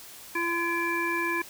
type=harmonic tone with a mistuned harmonic; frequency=340 Hz; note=F4; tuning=46 cents flat; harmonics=1 / 3 / 5 / 7; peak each=-31 / -31 / -31 / -31 dBFS; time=0.35-1.42 s; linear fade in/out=5 ms; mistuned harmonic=7; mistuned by=-23 cents; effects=white hiss -46 dBFS RMS until 1.49 s